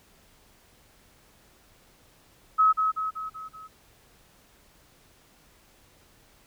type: tone with echo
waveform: sine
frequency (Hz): 1282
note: E6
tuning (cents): -49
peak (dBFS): -16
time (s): 2.58-2.73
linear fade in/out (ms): 20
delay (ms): 190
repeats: 5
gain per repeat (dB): -5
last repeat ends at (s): 3.68
effects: pink hiss -59 dBFS RMS until 6.46 s